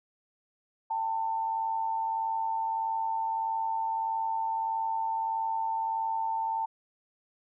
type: tone pair together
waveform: sine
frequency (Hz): 793.4 / 895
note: G5 / A5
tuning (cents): +21 / +29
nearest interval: major second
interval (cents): 208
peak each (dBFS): -37 / -28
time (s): 0.9-6.66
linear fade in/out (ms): 10
effects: none